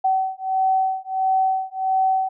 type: beating tone pair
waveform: sine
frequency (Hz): 760 / 761.5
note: F#5 / F#5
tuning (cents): +46 / +50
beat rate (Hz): 1.5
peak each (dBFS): -21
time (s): 0.04-2.29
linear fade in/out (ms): 10
effects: none